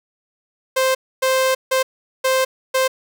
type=tone bursts at uneven times; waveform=sawtooth; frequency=523 Hz; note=C5; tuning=1 cent flat; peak=-11 dBFS; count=5; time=0.76-0.95 / 1.22-1.55 / 1.71-1.83 / 2.24-2.45 / 2.74-2.88 s; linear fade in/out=10 ms; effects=none